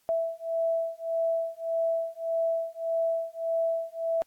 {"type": "beating tone pair", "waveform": "sine", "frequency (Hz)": [659.3, 661], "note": ["E5", "E5"], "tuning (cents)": [0, 5], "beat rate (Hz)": 1.7, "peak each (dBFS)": -29, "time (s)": [0.09, 4.22], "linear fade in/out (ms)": 0, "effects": ["white hiss -68 dBFS RMS until 4.26 s", "AAC 64 kbps"]}